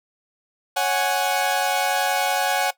sawtooth chord, C# suspended fourth, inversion none, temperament equal, 554.4 / 740 / 830.6 Hz, C#5 / F#5 / G#5, 0 / 0 / 0 cents, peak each -23 / -18 / -20 dBFS, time 0.76-2.71 s, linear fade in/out 10 ms, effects noise-tail reverb RT60 0.1 s tail -17 dB re dry

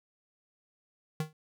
square tone with exponential decay, 155.56 Hz, D#3, in tune, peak -27 dBFS, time 1.2-1.33 s, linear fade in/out 2 ms, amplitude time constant 28 ms, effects none

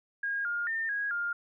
sine tone with pitch steps, 1629 / 1415 / 1808 / 1649 / 1407 Hz, G#6 / F6 / A6 / G#6 / F6, -34 / +22 / +47 / -13 / +12 cents, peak -29 dBFS, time 0.23-1.33 s, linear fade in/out 5 ms, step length 220 ms, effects none

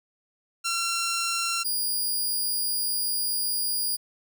10% pulse tone pair in turn, 1364 / 4851 Hz, F6 / D#8, -41 / -45 cents, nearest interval octave + minor seventh, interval 2196 cents, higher second, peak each -17 / -18 dBFS, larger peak first, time 0.64-1.64 / 1.64-3.97 s, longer second, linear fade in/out 20 ms, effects none

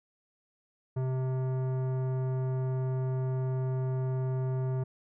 sine tone with tanh clipping, 129.9 Hz, C3, 12 cents flat, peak -30 dBFS, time 0.96-4.84 s, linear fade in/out 10 ms, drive 15 dB, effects none

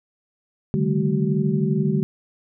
sine tone cluster, 139.4 / 151.7 / 193 / 215.4 / 379.2 Hz, C#3 / D#3 / G3 / A3 / F#4, +10 / -44 / -27 / -37 / +43 cents, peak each -28 / -22 / -24 / -24 / -27 dBFS, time 0.74-2.03 s, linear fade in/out 0 ms, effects none

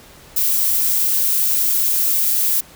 violet noise, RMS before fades -17 dBFS, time 0.36-2.61 s, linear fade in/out 10 ms, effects pink hiss -44 dBFS RMS until 2.75 s

